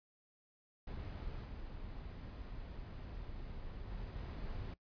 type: noise with level steps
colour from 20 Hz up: brown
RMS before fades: -44 / -47 / -45 / -43 dBFS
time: 0.87-4.74 s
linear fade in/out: 5 ms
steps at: 1.44 / 3.88 / 4.15 s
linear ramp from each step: 20 ms
effects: noise-tail reverb RT60 0.1 s tail -19 dB re dry + resampled to 11025 Hz